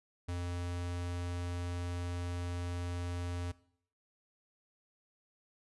square tone, 87.9 Hz, F2, 12 cents sharp, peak -36 dBFS, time 0.28-3.52 s, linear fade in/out 10 ms, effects noise-tail reverb RT60 0.6 s tail -19 dB re dry + resampled to 24000 Hz

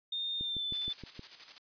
sine tone with pitch glide, 3645 to 3517 Hz, A#7 to A7, -40 to -1 cents, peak -33 dBFS, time 0.12-0.93 s, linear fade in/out 5 ms, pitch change -61 cents, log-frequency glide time 0.38-0.65 s
click train, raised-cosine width 3 ms, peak -31 dBFS, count 6, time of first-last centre 0.41-1.194 s, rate 6.38 Hz
blue noise with tremolo, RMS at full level -41 dBFS, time 0.73-1.58 s, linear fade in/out 0 ms, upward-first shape square, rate 12 Hz, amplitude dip 55%
effects resampled to 11025 Hz

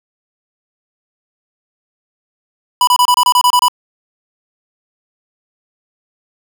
square tone bursts, 987.8 Hz, B5, in tune, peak -8 dBFS, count 10, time 2.81-3.683 s, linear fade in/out 2 ms, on 63 ms, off 27 ms, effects none

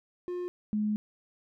triangle / sine tone pair in turn, 356.6 / 211.4 Hz, F4 / G#3, +36 / +31 cents, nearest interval major sixth, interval 905 cents, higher first, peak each -30 / -26 dBFS, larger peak second, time 0.28-0.48 / 0.73-0.96 s, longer second, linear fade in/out 0 ms, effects none

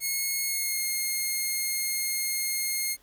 5% pulse tone with pitch glide, 2172 to 2140 Hz, C#7 to C7, -36 to +38 cents, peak -17 dBFS, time 0-2.97 s, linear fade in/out 50 ms, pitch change -26 cents, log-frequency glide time 0.46-0.81 s, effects pink hiss -61 dBFS RMS until 3.02 s

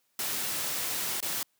white noise with dropouts, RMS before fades -32 dBFS, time 0.19-1.43 s, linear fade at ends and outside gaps 2 ms, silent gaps 1.204-1.226 s, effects white hiss -73 dBFS RMS until 1.59 s + high-pass 100 Hz 12 dB/octave

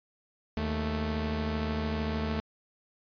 sawtooth tone pair together, 77.73 / 220 Hz, D#2 / A3, -1 / 0 cents, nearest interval octave + tritone, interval 1801 cents, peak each -28 dBFS, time 0.57-2.4 s, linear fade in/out 0 ms, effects resampled to 11025 Hz

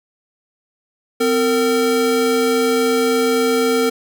square tone pair together, 256.5 / 457 Hz, C4 / A#4, -34 / -34 cents, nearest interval minor seventh, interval 1000 cents, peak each -20 / -16 dBFS, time 1.2-3.9 s, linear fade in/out 10 ms, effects none

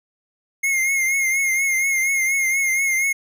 square tone with vibrato, 2141 Hz, C7, 39 cents sharp, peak -18 dBFS, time 0.63-3.13 s, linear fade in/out 10 ms, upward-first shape triangle, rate 4.2 Hz, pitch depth 56 cents each way, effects none

